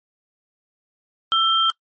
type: tone pair together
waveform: sine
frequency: 1331 / 3168 Hz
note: E6 / G7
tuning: +16 / +18 cents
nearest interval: octave + minor third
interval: 1502 cents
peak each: -18 / -17 dBFS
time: 1.32-1.7 s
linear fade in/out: 0 ms
effects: noise-tail reverb RT60 0.1 s tail -24 dB re dry + MP3 32 kbps